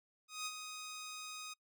10% pulse tone with ADSR envelope, 1251 Hz, D#6, 9 cents sharp, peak -30 dBFS, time 0.28-1.54 s, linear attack 180 ms, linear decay 46 ms, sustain -7 dB, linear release 12 ms, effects noise-tail reverb RT60 0.1 s tail -24 dB re dry

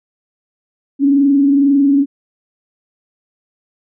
sine tone with frequency modulation, 279.6 Hz, C#4, 15 cents sharp, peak -8 dBFS, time 0.99-2.06 s, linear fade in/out 50 ms, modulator 22.1 Hz, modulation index 0.41, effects none

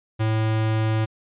square tone, 110 Hz, A2, in tune, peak -20 dBFS, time 0.19-1.06 s, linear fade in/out 20 ms, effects resampled to 8000 Hz

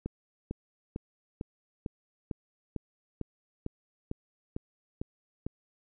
click train, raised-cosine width 3 ms, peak -21 dBFS, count 13, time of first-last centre 0.06-5.465 s, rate 2.22 Hz, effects none

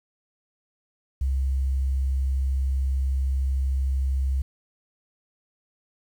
sine tone, 66.6 Hz, C2, 31 cents sharp, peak -21 dBFS, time 1.21-4.42 s, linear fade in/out 5 ms, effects 9-bit

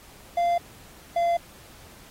triangle tone pair in turn, 692 / 686 Hz, F5 / F5, -16 / -31 cents, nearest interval unison, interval 15 cents, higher first, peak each -18 dBFS, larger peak neither, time 0.37-0.58 / 1.16-1.37 s, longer neither, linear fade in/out 5 ms, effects pink hiss -50 dBFS RMS until 2.1 s + AAC 48 kbps

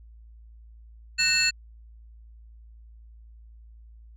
sine tone cluster, 1497 / 1842 / 2652 / 4329 / 7160 Hz, F#6 / A#6 / E7 / C#8 / A8, +20 / -21 / +10 / -42 / +29 cents, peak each -31 / -29 / -23 / -23 / -28 dBFS, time 1.18-1.51 s, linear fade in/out 20 ms, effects tanh soft clip ceiling -13 dBFS + added 56 Hz sine -46 dBFS peak until 4.16 s

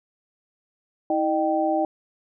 sine tone cluster, 321.7 / 611 / 778 Hz, E4 / D#5 / G5, -42 / -32 / -13 cents, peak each -24 dBFS, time 1.1-1.85 s, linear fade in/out 2 ms, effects none

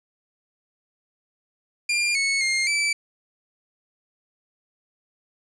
sawtooth tone with pitch steps, 2397 / 2203 / 2123 / 2317 Hz, D7 / C#7 / C7 / D7, +35 / -11 / +25 / -24 cents, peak -17 dBFS, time 1.89-2.93 s, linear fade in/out 5 ms, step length 260 ms, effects resampled to 22050 Hz + 9-bit

